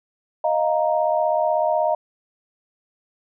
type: chord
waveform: sine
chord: Eb suspended second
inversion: none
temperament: equal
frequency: 622.3 / 698.5 / 932.3 Hz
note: Eb5 / F5 / Bb5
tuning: 0 / 0 / 0 cents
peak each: -20 / -22 / -24 dBFS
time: 0.44-1.95 s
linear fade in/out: 5 ms
effects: none